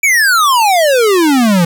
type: exponential sweep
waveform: square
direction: down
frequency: 2349 to 164.81 Hz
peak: -8 dBFS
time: 0.03-1.65 s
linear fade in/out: 5 ms
effects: 8-bit